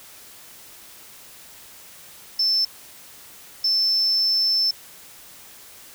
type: tone bursts at uneven times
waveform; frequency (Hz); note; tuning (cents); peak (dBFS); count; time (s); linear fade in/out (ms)
sine; 5300; E8; +9; -16; 2; 2.39-2.65 / 3.64-4.71; 5
effects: tanh soft clip ceiling -14 dBFS + white hiss -45 dBFS RMS until 5.94 s